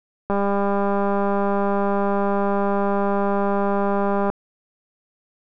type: click train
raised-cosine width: 1 ms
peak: -9 dBFS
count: 801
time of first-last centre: 0.3-4.3 s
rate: 200 Hz
effects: none